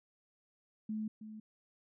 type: tone with echo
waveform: sine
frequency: 216.1 Hz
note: A3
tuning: 31 cents flat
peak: -35 dBFS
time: 0.89-1.08 s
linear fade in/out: 5 ms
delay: 320 ms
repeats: 1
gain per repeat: -10 dB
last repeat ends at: 1.4 s
effects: none